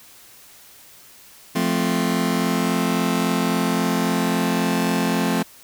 sawtooth chord, F major, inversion none, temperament just, 174.61 / 218.3 / 261.9 Hz, F3 / A3 / C4, 0 / -13 / +2 cents, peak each -19 dBFS, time 1.55-5.43 s, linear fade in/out 10 ms, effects white hiss -47 dBFS RMS until 5.63 s

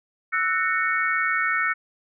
sine chord, F# dominant seventh, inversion third, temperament equal with one note detuned, 1318.5 / 1480 / 1827.3 / 2217 Hz, E6 / F#6 / A#6 / C#7, 0 / 0 / -35 / 0 cents, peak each -26 dBFS, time 0.32-1.74 s, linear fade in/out 20 ms, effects none

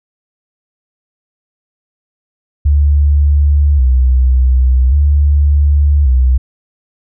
sine tone with vibrato, 68 Hz, C#2, 33 cents flat, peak -6 dBFS, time 2.65-6.38 s, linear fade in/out 10 ms, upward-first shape square, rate 0.44 Hz, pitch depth 110 cents each way, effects none

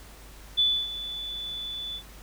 sine tone with ADSR envelope, 3476 Hz, A7, 22 cents flat, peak -18 dBFS, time 0.57-2.03 s, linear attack 22 ms, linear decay 280 ms, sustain -14 dB, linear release 80 ms, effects added 50 Hz sine -47 dBFS peak until 2.22 s + pink hiss -50 dBFS RMS until 2.22 s

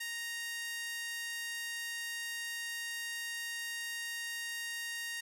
5% pulse tone with high-pass filter, 932.3 Hz, A#5, in tune, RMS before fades -40 dBFS, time 0-5.21 s, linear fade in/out 10 ms, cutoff 1900 Hz, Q 3.6, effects none

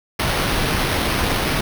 pink noise with sample-and-hold, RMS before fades -20 dBFS, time 0.19-1.61 s, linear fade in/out 5 ms, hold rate 7350 Hz, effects none

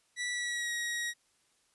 sawtooth tone with pitch glide, 1957 to 1896.9 Hz, B6 to A#6, -16 to +30 cents, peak -29 dBFS, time 0.16-1.14 s, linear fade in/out 50 ms, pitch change -54 cents, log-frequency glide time 0.32-0.71 s, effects white hiss -71 dBFS RMS until 1.74 s + resampled to 24000 Hz

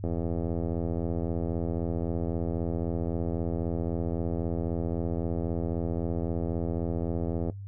click train, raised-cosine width 2 ms, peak -18 dBFS, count 626, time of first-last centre 0.04-7.498 s, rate 83.8 Hz, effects noise-tail reverb RT60 0.1 s tail -17 dB re dry + added 99 Hz sine -37 dBFS peak until 7.67 s

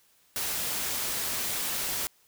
white noise, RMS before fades -31 dBFS, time 0.36-2.07 s, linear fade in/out 0 ms, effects white hiss -64 dBFS RMS until 2.27 s

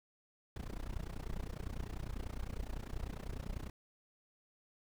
brown noise with amplitude modulation, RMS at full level -38 dBFS, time 0.56-3.7 s, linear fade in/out 2 ms, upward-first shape sine, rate 30 Hz, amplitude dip 95%, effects none

